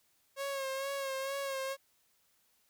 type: tone with vibrato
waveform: sawtooth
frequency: 544 Hz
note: C#5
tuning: 33 cents flat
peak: -31 dBFS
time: 0.36-1.77 s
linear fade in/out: 50 ms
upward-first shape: sine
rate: 2.2 Hz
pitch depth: 40 cents each way
effects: white hiss -72 dBFS RMS until 2.69 s